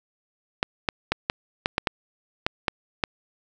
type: clicks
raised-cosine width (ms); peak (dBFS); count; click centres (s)
0.3; -5; 10; 0.629 / 0.888 / 1.12 / 1.299 / 1.659 / 1.781 / 1.872 / 2.465 / 2.682 / 3.038
effects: none